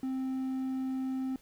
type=tone; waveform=triangle; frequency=262.2 Hz; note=C4; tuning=4 cents sharp; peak=-29 dBFS; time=0.03-1.36 s; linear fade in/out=2 ms; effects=pink hiss -62 dBFS RMS until 1.41 s